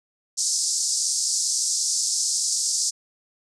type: band-pass noise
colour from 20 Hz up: pink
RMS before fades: -24 dBFS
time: 0.37-2.91 s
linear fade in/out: 20 ms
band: 4900 to 8800 Hz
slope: 48 dB/octave
effects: none